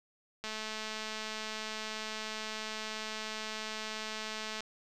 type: click train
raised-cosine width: 0.2 ms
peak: -22 dBFS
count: 905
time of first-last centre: 0.44-4.606 s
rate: 217 Hz
effects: none